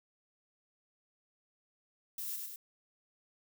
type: noise with echo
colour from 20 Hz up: violet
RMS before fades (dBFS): -40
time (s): 2.18-2.36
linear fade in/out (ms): 2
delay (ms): 100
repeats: 2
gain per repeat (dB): -3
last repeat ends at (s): 2.56
effects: none